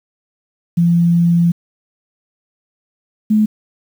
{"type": "tone pair in turn", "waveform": "sine", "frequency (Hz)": [170.9, 214.3], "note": ["F3", "A3"], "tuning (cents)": [-37, -45], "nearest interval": "major third", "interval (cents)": 392, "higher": "second", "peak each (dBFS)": -9, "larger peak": "neither", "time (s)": [[0.77, 1.52], [3.3, 3.46]], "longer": "first", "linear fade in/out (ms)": 10, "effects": ["7-bit"]}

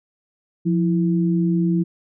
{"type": "tone pair together", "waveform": "sine", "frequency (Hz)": [174.82, 329.6], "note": ["F3", "E4"], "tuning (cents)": [2, 0], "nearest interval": "major seventh", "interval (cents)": 1098, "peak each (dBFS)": [-17, -22], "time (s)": [0.65, 1.84], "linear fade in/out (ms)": 20, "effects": []}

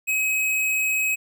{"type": "tone", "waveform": "square", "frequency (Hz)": 2545, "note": "D#7", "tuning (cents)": 39, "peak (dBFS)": -21, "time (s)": [0.07, 1.16], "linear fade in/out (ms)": 20, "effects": []}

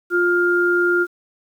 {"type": "tone pair together", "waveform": "sine", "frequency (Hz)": [351.8, 1405], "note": ["F4", "F6"], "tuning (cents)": [13, 10], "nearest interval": "2 octaves", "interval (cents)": 2397, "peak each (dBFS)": -17, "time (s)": [0.1, 1.07], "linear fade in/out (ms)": 50, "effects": ["8-bit"]}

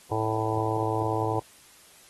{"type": "harmonic tone", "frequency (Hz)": 110, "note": "A2", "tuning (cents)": 0, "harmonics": [1, 3, 4, 5, 6, 7, 8, 9], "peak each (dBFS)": [-30, -32, -31, -36, -37, -32, -34, -34], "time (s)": [0.11, 1.4], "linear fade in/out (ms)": 10, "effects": ["white hiss -54 dBFS RMS until 2.09 s", "AAC 32 kbps"]}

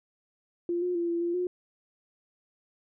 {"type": "tone with pitch steps", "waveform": "sine", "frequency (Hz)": [346.2, 358.2, 342.6, 340.1, 344.3, 359.9], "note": ["F4", "F4", "F4", "F4", "F4", "F#4"], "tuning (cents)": [-15, 44, -33, -46, -25, -48], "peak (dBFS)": -26, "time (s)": [0.69, 1.47], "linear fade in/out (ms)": 2, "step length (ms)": 130, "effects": []}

